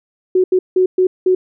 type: tone bursts at uneven times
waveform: sine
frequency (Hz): 370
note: F#4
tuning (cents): 0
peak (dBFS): -9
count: 5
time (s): 0.35-0.44 / 0.52-0.59 / 0.76-0.86 / 0.98-1.07 / 1.26-1.35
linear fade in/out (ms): 5
effects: none